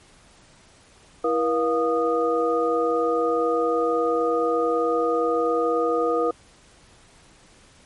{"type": "tone cluster", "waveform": "sine", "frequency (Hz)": [329.1, 479.9, 702, 1233], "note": ["E4", "B4", "F5", "D#6"], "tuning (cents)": [-3, -50, 9, -16], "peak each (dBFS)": [-27, -21, -28, -26], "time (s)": [1.24, 6.31], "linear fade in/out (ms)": 5, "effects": ["pink hiss -53 dBFS RMS until 7.85 s", "MP3 48 kbps"]}